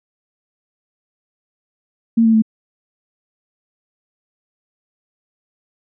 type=tone with pitch steps; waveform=sine; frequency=228.6 / 224.3 / 220 Hz; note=A#3 / A3 / A3; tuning=-34 / +34 / 0 cents; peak=-9 dBFS; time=2.17-2.422 s; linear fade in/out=10 ms; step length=84 ms; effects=none